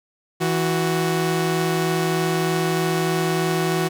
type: tone pair together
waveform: sawtooth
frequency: 163.39 / 370 Hz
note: E3 / F#4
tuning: -15 / 0 cents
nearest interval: octave + major second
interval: 1415 cents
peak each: -18 dBFS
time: 0.4-3.89 s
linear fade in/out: 20 ms
effects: none